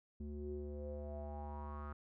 square tone with low-pass filter sweep, 73.42 Hz, D2, in tune, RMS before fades -45 dBFS, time 0.2-1.93 s, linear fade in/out 5 ms, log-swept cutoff 280 to 1300 Hz, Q 6.7, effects none

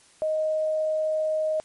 sine tone, 624 Hz, D#5, 5 cents sharp, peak -22 dBFS, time 0.22-1.6 s, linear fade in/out 0 ms, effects white hiss -56 dBFS RMS until 1.64 s + MP3 48 kbps

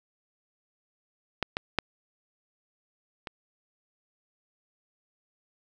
clicks, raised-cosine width 0.3 ms, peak -10 / -12 / -7 / -20 dBFS, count 4, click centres 1.427 / 1.569 / 1.787 / 3.272 s, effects none

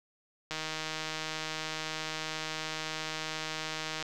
click train, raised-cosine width 0.2 ms, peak -18 dBFS, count 553, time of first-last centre 0.51-4.026 s, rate 157 Hz, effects none

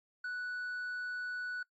sine tone with tanh clipping, 1480 Hz, F#6, in tune, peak -37 dBFS, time 0.24-1.63 s, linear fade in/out 5 ms, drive 3 dB, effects noise-tail reverb RT60 0.1 s tail -23 dB re dry + AAC 48 kbps

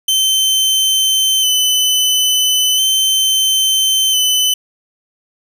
sawtooth tone with vibrato, 3055 Hz, G7, 45 cents flat, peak -8 dBFS, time 0.08-4.54 s, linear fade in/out 5 ms, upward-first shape square, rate 0.37 Hz, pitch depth 19 cents each way, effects none

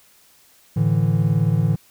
triangle chord, A suspended fourth, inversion none, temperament equal, 110 / 146.83 / 164.81 Hz, A2 / D3 / E3, 0 / 0 / 0 cents, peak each -18 dBFS, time 0.76-1.76 s, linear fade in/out 10 ms, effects white hiss -54 dBFS RMS until 1.9 s

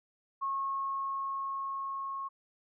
sine tone with level ramp, 1090 Hz, C#6, 29 cents flat, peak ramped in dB -30 to -35 dBFS, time 0.41-2.29 s, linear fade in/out 20 ms, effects none

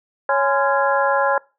harmonic tone with a mistuned harmonic, 277.2 Hz, C#4, in tune, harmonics 2 / 3 / 4 / 5 / 6, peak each -19 / -21 / -22 / -23 / -24 dBFS, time 0.29-1.38 s, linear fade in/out 2 ms, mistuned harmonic 4, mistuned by -130 cents, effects noise-tail reverb RT60 0.3 s tail -23 dB re dry

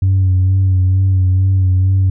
sine tone with vibrato, 94 Hz, F#2, 28 cents sharp, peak -7 dBFS, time 0.02-2.1 s, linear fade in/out 5 ms, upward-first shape sine, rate 2.2 Hz, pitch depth 34 cents each way, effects tanh soft clip ceiling -7 dBFS

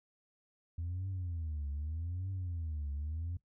sine tone with vibrato, 82.41 Hz, E2, in tune, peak -34 dBFS, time 0.78-3.37 s, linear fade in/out 5 ms, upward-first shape triangle, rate 0.82 Hz, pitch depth 280 cents each way, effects noise-tail reverb RT60 0.1 s tail -19 dB re dry + tanh soft clip ceiling -33 dBFS

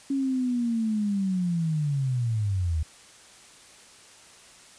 sine linear sweep, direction down, 277.2 to 75.4 Hz, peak -23 dBFS, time 0.1-2.83 s, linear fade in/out 5 ms, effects white hiss -51 dBFS RMS until 4.78 s + resampled to 22050 Hz

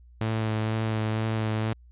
sawtooth tone with vibrato, 110 Hz, A2, in tune, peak -21 dBFS, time 0.21-1.73 s, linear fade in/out 0 ms, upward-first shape sine, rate 2.1 Hz, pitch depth 18 cents each way, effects added 60 Hz sine -49 dBFS peak until 1.91 s + resampled to 8000 Hz

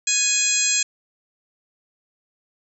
harmonic tone with a mistuned harmonic, 830.6 Hz, G#5, in tune, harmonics 2 / 3 / 4 / 5 / 6 / 7 / 8 / 9, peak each -33 / -25 / -29 / -28 / -32 / -30 / -24 / -21 dBFS, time 0.07-0.83 s, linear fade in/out 5 ms, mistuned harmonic 7, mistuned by +45 cents, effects none

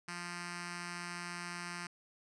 5% pulse tone with notch filter, 174.61 Hz, F3, in tune, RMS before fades -43 dBFS, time 0.08-1.87 s, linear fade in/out 5 ms, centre 520 Hz, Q 0.53, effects resampled to 22050 Hz

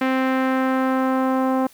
sawtooth tone with low-pass filter sweep, 261.6 Hz, C4, in tune, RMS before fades -20 dBFS, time 0.01-1.67 s, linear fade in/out 5 ms, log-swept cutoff 2200 to 970 Hz, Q 1.5, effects white hiss -51 dBFS RMS until 1.73 s

